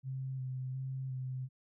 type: tone with vibrato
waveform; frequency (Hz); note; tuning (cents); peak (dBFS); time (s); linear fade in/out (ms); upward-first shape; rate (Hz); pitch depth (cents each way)
sine; 130.81; C3; 0; -36; 0.03-1.49; 50; square; 1.4; 19
effects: none